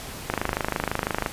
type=click train; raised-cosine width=0.5 ms; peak=-8 dBFS; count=26; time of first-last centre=0.3-1.262 s; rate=26 Hz; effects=pink hiss -37 dBFS RMS until 1.32 s + resampled to 32000 Hz